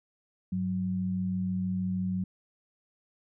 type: tone pair together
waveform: sine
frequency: 98.9 / 185.09 Hz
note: G2 / F#3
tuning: +16 / +1 cents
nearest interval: major seventh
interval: 1085 cents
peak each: -36 / -28 dBFS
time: 0.52-2.24 s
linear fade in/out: 5 ms
effects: none